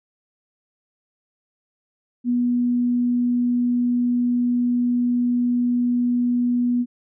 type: tone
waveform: sine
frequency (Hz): 243.6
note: B3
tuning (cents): -24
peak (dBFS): -17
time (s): 2.24-6.86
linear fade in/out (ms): 50
effects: none